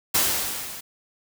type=noise with level ramp; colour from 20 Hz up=white; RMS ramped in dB=-19 to -38 dBFS; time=0.14-0.81 s; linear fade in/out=10 ms; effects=none